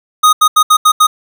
square tone bursts at uneven times, 1244.5 Hz, D#6, in tune, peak -5 dBFS, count 6, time 0.23-0.33 / 0.41-0.48 / 0.56-0.63 / 0.7-0.77 / 0.85-0.92 / 1-1.07 s, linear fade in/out 10 ms, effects none

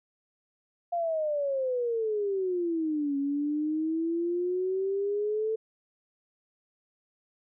sine exponential two-way sweep, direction down then up, 701 to 277.2 to 444.9 Hz, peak -26 dBFS, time 0.92-5.56 s, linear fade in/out 10 ms, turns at 3.17 s, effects none

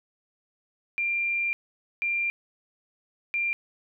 sine tone bursts at uneven times, 2382 Hz, D7, 24 cents sharp, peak -24 dBFS, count 3, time 0.98-1.53 / 2.02-2.3 / 3.34-3.53 s, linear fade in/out 0 ms, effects none

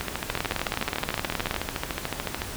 two click trains, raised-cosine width 0.3 ms, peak -9 / -11 dBFS, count 25 / 34, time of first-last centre 0.3-1.563 / 0.01-2.419 s, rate 19 / 13.7 Hz, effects pink hiss -36 dBFS RMS until 2.56 s

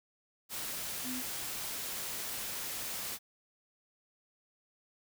sine tone in noise, 253.4 Hz, B3, 45 cents sharp, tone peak -38 dBFS, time 1.03-1.23 s, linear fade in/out 50 ms, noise white, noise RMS -39 dBFS, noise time 0.49-3.19 s, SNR -2 dB, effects none

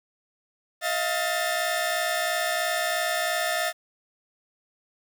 sawtooth tone cluster, 638 / 701 / 1784 Hz, D#5 / F5 / A6, +43 / +6 / +23 cents, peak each -25 dBFS, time 0.81-3.73 s, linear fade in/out 50 ms, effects 9-bit

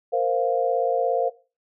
sine chord, Bb suspended second, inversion none, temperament equal, 466.2 / 523.3 / 698.5 Hz, Bb4 / C5 / F5, 0 / 0 / 0 cents, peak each -24 dBFS, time 0.12-1.3 s, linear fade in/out 20 ms, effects noise-tail reverb RT60 0.3 s tail -17 dB re dry

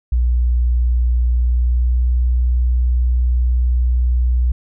sine tone with pitch glide, 60.4 to 61.28 Hz, B1 to B1, -38 to -13 cents, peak -12 dBFS, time 0.12-4.52 s, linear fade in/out 5 ms, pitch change +25 cents, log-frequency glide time 1.46-2 s, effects none

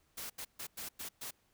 white noise bursts at uneven times, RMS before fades -43 dBFS, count 6, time 0.17-0.3 / 0.38-0.45 / 0.59-0.67 / 0.77-0.89 / 0.99-1.09 / 1.21-1.31 s, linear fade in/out 10 ms, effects pink hiss -73 dBFS RMS until 1.53 s

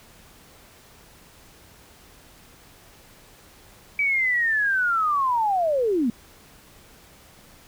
sine linear sweep, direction down, 2303 to 215.4 Hz, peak -19 dBFS, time 3.99-6.1 s, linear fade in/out 2 ms, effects pink hiss -51 dBFS RMS until 7.67 s

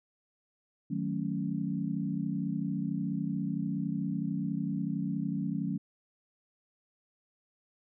sine chord, D# half-diminished seventh, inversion none, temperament equal with one note detuned, 155.56 / 186.28 / 220 / 277.2 Hz, D#3 / F#3 / A3 / C#4, 0 / +12 / 0 / 0 cents, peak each -36 / -34 / -36 / -36 dBFS, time 0.9-5.78 s, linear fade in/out 10 ms, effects none

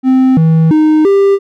triangle tone with pitch steps, 260.2 / 161.2 / 309.3 / 395.9 Hz, C4 / E3 / D#4 / G4, -9 / -38 / -10 / +17 cents, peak -3 dBFS, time 0.03-1.39 s, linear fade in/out 50 ms, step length 340 ms, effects none

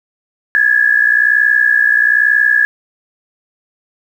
sine tone pair together, 1661.2 / 1722.3 Hz, G#6 / A6, 0 / -37 cents, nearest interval minor second, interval 63 cents, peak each -11 dBFS, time 0.55-2.65 s, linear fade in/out 0 ms, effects 7-bit

